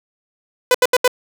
sawtooth tone bursts, 500 Hz, B4, 21 cents sharp, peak -6 dBFS, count 4, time 0.71-1.078 s, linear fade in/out 2 ms, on 35 ms, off 76 ms, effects none

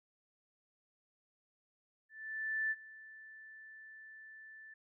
sine tone with ADSR envelope, 1760 Hz, A6, in tune, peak -31 dBFS, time 2.09-4.74 s, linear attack 620 ms, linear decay 39 ms, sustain -20 dB, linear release 6 ms, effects none

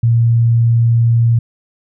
sine tone, 116.54 Hz, A#2, in tune, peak -8 dBFS, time 0.03-1.39 s, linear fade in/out 5 ms, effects none

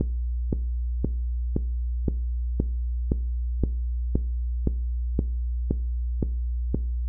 click train, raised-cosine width 3 ms, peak -9 dBFS, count 14, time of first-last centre 0.01-6.746 s, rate 1.93 Hz, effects noise-tail reverb RT60 0.4 s tail -18 dB re dry + added 60 Hz sine -24 dBFS peak until 7.08 s

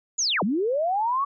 sine linear two-way sweep, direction down then up, 7040 to 171.9 to 1143 Hz, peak -21 dBFS, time 0.18-1.25 s, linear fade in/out 10 ms, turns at 0.43 s, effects none

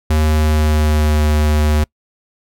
square tone with pitch glide, 77.3 to 75.62 Hz, D#2 to D#2, -11 to -49 cents, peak -12 dBFS, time 0.1-1.84 s, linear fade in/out 5 ms, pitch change -38 cents, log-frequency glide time 0.23-1.26 s, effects noise-tail reverb RT60 0.1 s tail -26 dB re dry

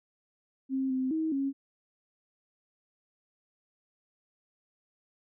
sine tone with pitch steps, 265.9 / 259.8 / 318 / 273.9 Hz, C4 / C4 / D#4 / C#4, +28 / -12 / +38 / -21 cents, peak -27 dBFS, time 0.69-1.53 s, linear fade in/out 50 ms, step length 210 ms, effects none

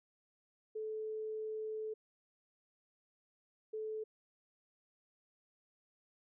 sine tone bursts at uneven times, 434.6 Hz, A4, 21 cents flat, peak -38 dBFS, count 2, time 0.75-1.94 / 3.73-4.04 s, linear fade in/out 10 ms, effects none

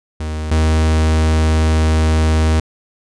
45% pulse tone pair in turn, 77.78 / 78.82 Hz, D#2 / D#2, 0 / +23 cents, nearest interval unison, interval 23 cents, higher second, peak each -20 / -11 dBFS, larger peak second, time 0.2-0.51 / 0.51-2.6 s, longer second, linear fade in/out 5 ms, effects resampled to 22050 Hz

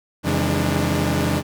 sawtooth tone cluster, 86.4 / 134.4 / 160.7 / 203.9 / 296.1 Hz, F2 / C3 / E3 / G#3 / D4, -18 / +47 / -44 / -32 / +14 cents, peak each -21 dBFS, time 0.23-1.43 s, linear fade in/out 50 ms, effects none

